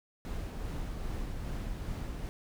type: noise with tremolo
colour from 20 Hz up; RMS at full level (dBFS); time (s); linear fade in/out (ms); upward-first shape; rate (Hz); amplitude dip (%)
brown; -36; 0.25-2.29; 0; sine; 2.5; 25
effects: none